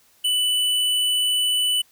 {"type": "tone", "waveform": "square", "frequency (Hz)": 2981, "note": "F#7", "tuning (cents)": 12, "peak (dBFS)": -19, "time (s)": [0.24, 1.82], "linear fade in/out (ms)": 10, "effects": ["white hiss -58 dBFS RMS until 1.91 s"]}